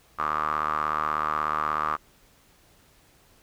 sawtooth tone with band-pass filter, 76.5 Hz, D#2, 29 cents flat, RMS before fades -27 dBFS, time 0.18-1.97 s, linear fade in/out 20 ms, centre 1200 Hz, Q 9.5, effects pink hiss -59 dBFS RMS until 3.42 s

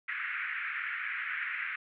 white band-pass noise, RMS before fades -36 dBFS, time 0.08-1.76 s, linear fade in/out 5 ms, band 1400 to 2300 Hz, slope 48 dB/octave, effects none

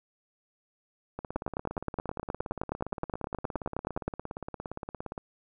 two click trains, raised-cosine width 1 ms, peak -22 / -16 dBFS, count 70 / 27, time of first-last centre 1.19-5.178 / 1.36-4.08 s, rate 17.3 / 9.56 Hz, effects none

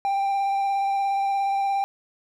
triangle tone with vibrato, 790 Hz, G5, 13 cents sharp, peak -19 dBFS, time 0.05-1.84 s, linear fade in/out 0 ms, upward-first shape square, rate 17 Hz, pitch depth 12 cents each way, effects none

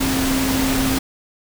sine tone in noise, 265.2 Hz, C4, 23 cents sharp, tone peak -19 dBFS, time 0-0.99 s, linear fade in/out 10 ms, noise pink, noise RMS -22 dBFS, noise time 0-0.99 s, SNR 0 dB, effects none

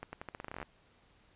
accelerating click train, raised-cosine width 0.5 ms, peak -26 dBFS, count 15, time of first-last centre 0.03-0.628 s, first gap 100 ms, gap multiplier 0.85, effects pink hiss -66 dBFS RMS until 1.35 s + resampled to 8000 Hz

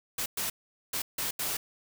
white noise bursts at uneven times, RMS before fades -32 dBFS, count 5, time 0.18-0.26 / 0.37-0.5 / 0.93-1.02 / 1.18-1.31 / 1.39-1.57 s, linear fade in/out 5 ms, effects none

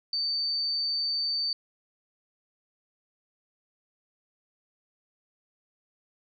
sine tone, 4576 Hz, D8, 46 cents flat, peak -26 dBFS, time 0.13-1.53 s, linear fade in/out 2 ms, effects none

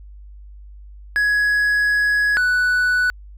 triangle tone pair in turn, 1674 / 1484.1 Hz, G#6 / F#6, +13 / +5 cents, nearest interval major second, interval 208 cents, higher first, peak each -13 dBFS, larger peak neither, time 1.16-2.37 / 2.37-3.1 s, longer first, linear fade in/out 0 ms, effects added 50 Hz sine -37 dBFS peak until 3.37 s

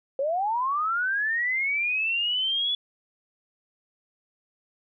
sine linear sweep, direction up, 523.3 to 3433 Hz, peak -23 dBFS, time 0.19-2.75 s, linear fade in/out 2 ms, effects none

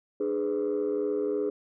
sine chord, G# diminished, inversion second, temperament just, 299 / 415.3 / 498.4 Hz, D4 / G#4 / B4, +31 / 0 / +16 cents, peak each -31 / -26 / -32 dBFS, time 0.2-1.5 s, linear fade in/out 5 ms, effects tanh soft clip ceiling -21 dBFS

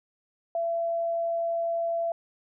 sine tone, 673 Hz, E5, 36 cents sharp, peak -25 dBFS, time 0.55-2.12 s, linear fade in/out 2 ms, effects none

